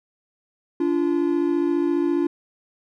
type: tone pair together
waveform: triangle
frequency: 289.1 / 343.8 Hz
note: D4 / F4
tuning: -27 / -27 cents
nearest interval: minor third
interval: 300 cents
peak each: -20 / -19 dBFS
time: 0.8-2.27 s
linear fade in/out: 5 ms
effects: none